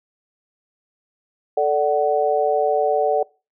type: chord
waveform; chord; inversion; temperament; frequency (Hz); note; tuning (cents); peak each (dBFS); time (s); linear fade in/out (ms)
sine; D major; second; equal with one note detuned; 440 / 587.3 / 748.2; A4 / D5 / F#5; 0 / 0 / +19; -20; 1.57-3.23; 5
effects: noise-tail reverb RT60 0.3 s tail -23 dB re dry